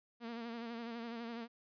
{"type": "tone with vibrato", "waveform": "sawtooth", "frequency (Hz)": 232.6, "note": "A#3", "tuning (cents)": -4, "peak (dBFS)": -38, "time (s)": [0.2, 1.48], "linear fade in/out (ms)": 50, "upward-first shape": "sine", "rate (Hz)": 12, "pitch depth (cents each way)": 47, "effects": ["resampled to 11025 Hz"]}